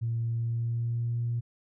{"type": "tone with pitch glide", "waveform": "sine", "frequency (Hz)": [115.6, 118.3], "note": ["A#2", "A#2"], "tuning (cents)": [-14, 26], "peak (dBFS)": -26, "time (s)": [0.01, 1.41], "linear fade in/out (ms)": 20, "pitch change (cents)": 40, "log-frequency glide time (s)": [0.28, 1.2], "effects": ["tanh soft clip ceiling -22 dBFS"]}